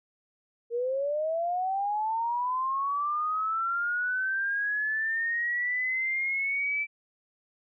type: linear sweep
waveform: sine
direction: up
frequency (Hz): 461.2 to 2327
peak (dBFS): -26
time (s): 0.7-6.87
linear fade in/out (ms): 50
effects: none